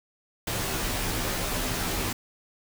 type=noise with comb filter; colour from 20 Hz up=pink; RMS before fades=-29 dBFS; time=0.47-2.13 s; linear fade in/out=5 ms; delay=14 ms; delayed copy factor=-0.95; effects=none